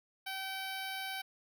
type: tone with notch filter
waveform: 10% pulse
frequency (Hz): 769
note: G5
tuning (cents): -33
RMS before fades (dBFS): -40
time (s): 0.26-1.22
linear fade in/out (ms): 10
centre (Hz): 7300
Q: 1.5
effects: none